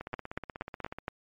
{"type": "two click trains", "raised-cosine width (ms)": 0.5, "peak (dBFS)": [-24, -18], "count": [17, 5], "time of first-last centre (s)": [[0.01, 0.986], [0.14, 1.081]], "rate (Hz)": [16.4, 4.25], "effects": ["MP3 48 kbps"]}